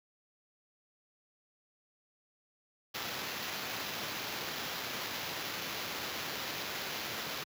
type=noise with sample-and-hold; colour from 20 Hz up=violet; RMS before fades=-39 dBFS; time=2.94-7.44 s; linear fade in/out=10 ms; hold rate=8820 Hz; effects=high-pass 100 Hz 12 dB/octave